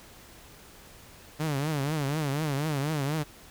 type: tone with vibrato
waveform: sawtooth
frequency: 146.83 Hz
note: D3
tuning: in tune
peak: -23 dBFS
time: 1.39-3.24 s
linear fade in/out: 20 ms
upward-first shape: triangle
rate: 4.1 Hz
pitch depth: 170 cents each way
effects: pink hiss -51 dBFS RMS until 3.5 s